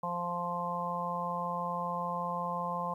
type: harmonic tone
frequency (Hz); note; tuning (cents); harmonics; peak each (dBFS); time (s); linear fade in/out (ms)
174.61; F3; 0; 1 / 3 / 4 / 5 / 6; -40 / -40 / -41 / -38 / -35; 0.03-2.94; 5
effects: 11-bit